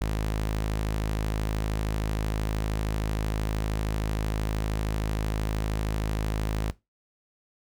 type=tone; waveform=sawtooth; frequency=53 Hz; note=G#1; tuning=36 cents sharp; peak=-22 dBFS; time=0.01-6.71 s; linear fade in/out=0 ms; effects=noise-tail reverb RT60 0.2 s tail -18 dB re dry